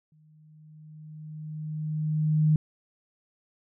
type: tone with exponential growth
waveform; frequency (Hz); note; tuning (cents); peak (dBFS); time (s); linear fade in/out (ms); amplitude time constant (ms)
sine; 154.2; D#3; -15; -17; 0.12-2.56; 2; 530
effects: none